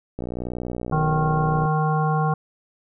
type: click train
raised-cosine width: 2 ms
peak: -16 dBFS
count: 90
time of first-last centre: 0.19-1.654 s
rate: 60.8 Hz
type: harmonic tone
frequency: 154.7 Hz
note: D#3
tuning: 10 cents flat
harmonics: 1 / 3 / 5 / 7 / 9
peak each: -20 / -29 / -25 / -27 / -33 dBFS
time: 0.92-2.34 s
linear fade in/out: 5 ms
effects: none